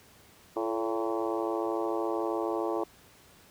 harmonic tone with a mistuned harmonic, 113.1 Hz, A2, 48 cents sharp, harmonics 3 / 4 / 5 / 6 / 7 / 8 / 9 / 10, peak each -32 / -34 / -36 / -38 / -39 / -40 / -41 / -42 dBFS, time 0.56-2.84 s, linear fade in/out 5 ms, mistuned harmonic 4, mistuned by -55 cents, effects pink hiss -57 dBFS RMS until 3.5 s + high-pass 60 Hz 12 dB/octave

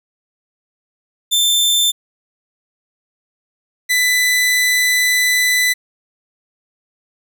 sawtooth tone pair in turn, 3555 / 1995.2 Hz, A7 / B6, +17 / +17 cents, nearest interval minor seventh, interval 1000 cents, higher first, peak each -9 dBFS, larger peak neither, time 1.31-1.92 / 3.89-5.74 s, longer second, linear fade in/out 20 ms, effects none

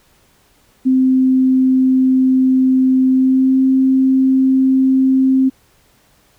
sine tone with pitch glide, 260 to 263.6 Hz, C4 to C4, -11 to +13 cents, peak -9 dBFS, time 0.85-5.5 s, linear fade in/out 20 ms, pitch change +24 cents, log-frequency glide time 3.1-3.61 s, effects pink hiss -54 dBFS RMS until 6.38 s

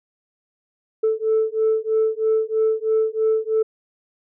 sine beating tone pair, 438.4 / 441.5 Hz, A4 / A4, -6 / +6 cents, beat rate 3.1 Hz, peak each -19 dBFS, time 1.03-3.63 s, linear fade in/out 10 ms, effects tanh soft clip ceiling -12 dBFS

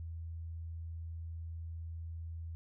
sine tone, 82.41 Hz, E2, in tune, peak -40 dBFS, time 0-2.55 s, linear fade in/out 0 ms, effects none

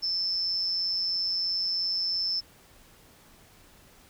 sine tone with amplitude modulation, 5280 Hz, E8, 2 cents sharp, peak -23 dBFS, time 0.02-2.41 s, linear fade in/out 20 ms, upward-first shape sine, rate 183 Hz, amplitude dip 60%, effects pink hiss -56 dBFS RMS until 4.09 s

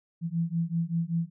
sine beating tone pair, 164.81 / 170.01 Hz, E3 / F3, 0 / -46 cents, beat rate 5.2 Hz, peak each -29 dBFS, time 0.21-1.3 s, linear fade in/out 50 ms, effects none

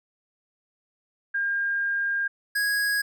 sine / square tone pair in turn, 1609 / 1655.2 Hz, G6 / G#6, +45 / -6 cents, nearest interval unison, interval 49 cents, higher second, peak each -23 dBFS, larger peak neither, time 1.34-2.28 / 2.55-3.02 s, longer first, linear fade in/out 10 ms, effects none

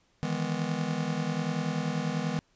square chord, E major seventh, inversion third, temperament just, 154.51 / 164.81 / 206 / 247.2 Hz, D#3 / E3 / G#3 / B3, -12 / 0 / -14 / +2 cents, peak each -35 / -33 / -36 / -36 dBFS, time 0.23-2.39 s, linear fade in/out 0 ms, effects pink hiss -68 dBFS RMS until 2.55 s + resampled to 16000 Hz

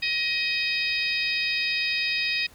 harmonic tone with a mistuned harmonic, 629 Hz, D#5, 19 cents sharp, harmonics 3 / 4 / 5 / 6 / 7 / 8, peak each -32 / -26 / -38 / -31 / -37 / -31 dBFS, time 0.02-2.47 s, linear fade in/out 10 ms, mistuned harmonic 8, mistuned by -31 cents, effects pink hiss -53 dBFS RMS until 2.54 s

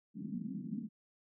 white band-pass noise, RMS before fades -41 dBFS, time 0.14-0.89 s, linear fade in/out 50 ms, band 170 to 250 Hz, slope 48 dB/octave, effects none

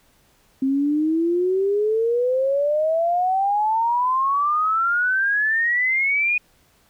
sine exponential sweep, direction up, 263.3 to 2479 Hz, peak -17 dBFS, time 0.62-6.38 s, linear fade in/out 5 ms, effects pink hiss -59 dBFS RMS until 6.89 s

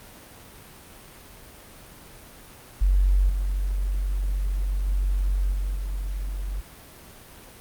sine tone with level steps, 46.96 Hz, F#1, 26 cents sharp, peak -16 / -22 / -20 / -23 / -26 dBFS, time 2.81-6.61 s, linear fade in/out 10 ms, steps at 3.29 / 4.87 / 5.52 / 5.75 s, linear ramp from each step 5 ms, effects pink hiss -46 dBFS RMS until 7.6 s + Opus 32 kbps

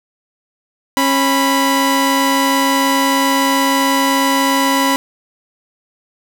sawtooth tone pair together, 272.7 / 987.8 Hz, C#4 / B5, -28 / 0 cents, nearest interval octave + minor seventh, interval 2228 cents, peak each -11 dBFS, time 0.97-4.96 s, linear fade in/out 0 ms, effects none

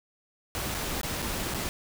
pink noise with dropouts, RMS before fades -32 dBFS, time 0.55-1.69 s, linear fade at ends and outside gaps 0 ms, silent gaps 0.743-0.748 / 1.014-1.032 / 1.221-1.225 / 1.539-1.545 s, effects none

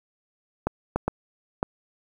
clicks, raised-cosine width 1 ms, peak -9 dBFS, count 4, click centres 0.67 / 0.96 / 1.08 / 1.629 s, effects 8-bit

